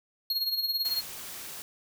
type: tone with tremolo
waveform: square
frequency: 4280 Hz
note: C8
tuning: 38 cents sharp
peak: -25 dBFS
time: 0.3-1.01 s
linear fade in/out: 2 ms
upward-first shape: sine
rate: 18 Hz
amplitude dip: 65%
type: noise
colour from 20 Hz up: white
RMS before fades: -41 dBFS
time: 0.85-1.62 s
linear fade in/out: 0 ms
effects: none